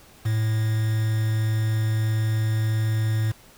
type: tone with quantisation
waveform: triangle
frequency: 109.8 Hz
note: A2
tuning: 3 cents flat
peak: -18 dBFS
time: 0.25-3.32 s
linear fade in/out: 10 ms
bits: 6
effects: pink hiss -51 dBFS RMS until 3.57 s